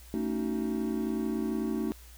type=chord; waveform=triangle; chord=D# half-diminished seventh; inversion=second; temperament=just; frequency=224 / 280 / 311.1 / 373.4 Hz; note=A3 / C#4 / D#4 / F#4; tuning=+31 / +18 / 0 / +16 cents; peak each=-30 / -34 / -32 / -34 dBFS; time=0.14-1.92 s; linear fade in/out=0 ms; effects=added 60 Hz sine -49 dBFS peak until 2.17 s + white hiss -55 dBFS RMS until 2.17 s